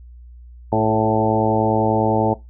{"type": "harmonic tone with a mistuned harmonic", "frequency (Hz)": 110, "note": "A2", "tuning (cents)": 0, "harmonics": [1, 2, 3, 4, 5, 6, 7, 8], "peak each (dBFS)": [-23, -23, -23, -23, -23, -23, -23, -23], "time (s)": [0.72, 2.34], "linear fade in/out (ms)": 5, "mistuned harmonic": 4, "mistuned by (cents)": -27, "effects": ["noise-tail reverb RT60 0.2 s tail -20 dB re dry", "added 60 Hz sine -38 dBFS peak until 2.49 s"]}